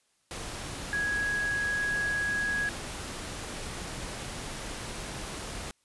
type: tone in noise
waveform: sine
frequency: 1661.2 Hz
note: G#6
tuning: in tune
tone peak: -27 dBFS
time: 0.93-2.69 s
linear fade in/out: 0 ms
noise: pink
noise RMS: -38 dBFS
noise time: 0.31-5.71 s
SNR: +8 dB
effects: white hiss -71 dBFS RMS until 5.84 s + resampled to 24000 Hz